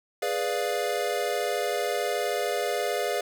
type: chord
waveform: square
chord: G# diminished seventh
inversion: none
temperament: equal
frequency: 415.3 / 493.9 / 587.3 / 698.5 Hz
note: G#4 / B4 / D5 / F5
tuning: 0 / 0 / 0 / 0 cents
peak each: -32 dBFS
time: 0.22-3.21 s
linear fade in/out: 5 ms
effects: none